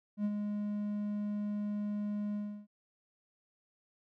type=tone with ADSR envelope; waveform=triangle; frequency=207.3 Hz; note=G#3; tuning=3 cents flat; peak=-26 dBFS; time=0.17-2.67 s; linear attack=77 ms; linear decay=50 ms; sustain=-5 dB; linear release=320 ms; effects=none